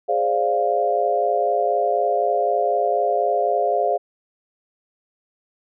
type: chord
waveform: sine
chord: D half-diminished seventh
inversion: second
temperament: equal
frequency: 415.3 / 523.3 / 587.3 / 698.5 Hz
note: Ab4 / C5 / D5 / F5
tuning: 0 / 0 / 0 / 0 cents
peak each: -24 / -24 / -24 / -20 dBFS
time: 0.08-3.98 s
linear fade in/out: 20 ms
effects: none